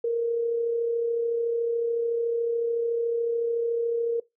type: tone with amplitude modulation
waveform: sine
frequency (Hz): 466.2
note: A#4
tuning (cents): 0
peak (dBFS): -21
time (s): 0.04-4.2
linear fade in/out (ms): 5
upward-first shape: sine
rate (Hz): 33.8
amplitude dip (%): 35
effects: noise-tail reverb RT60 0.2 s tail -22 dB re dry